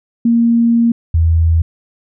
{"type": "tone pair in turn", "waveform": "sine", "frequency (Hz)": [233.1, 82.1], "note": ["A#3", "E2"], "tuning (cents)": [0, -6], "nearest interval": "octave + tritone", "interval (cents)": 1806, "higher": "first", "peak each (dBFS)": -8, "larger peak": "neither", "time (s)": [[0.25, 0.92], [1.14, 1.62]], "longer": "first", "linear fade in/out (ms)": 5, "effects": []}